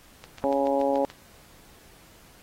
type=click train; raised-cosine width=0.2 ms; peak=-24 dBFS; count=7; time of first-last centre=0.24-1.101 s; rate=6.97 Hz
type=harmonic tone; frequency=138.59 Hz; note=C#3; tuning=in tune; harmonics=2 / 3 / 4 / 5 / 6 / 7; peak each=-28 / -31 / -24 / -34 / -28 / -39 dBFS; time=0.44-1.05 s; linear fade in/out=0 ms
effects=pink hiss -54 dBFS RMS until 2.42 s + AAC 48 kbps